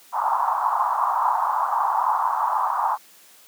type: band-pass noise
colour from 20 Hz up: white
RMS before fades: -22 dBFS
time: 0.12-2.98 s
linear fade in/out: 50 ms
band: 820 to 1100 Hz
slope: 48 dB/octave
effects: white hiss -51 dBFS RMS until 3.47 s + high-pass 200 Hz 12 dB/octave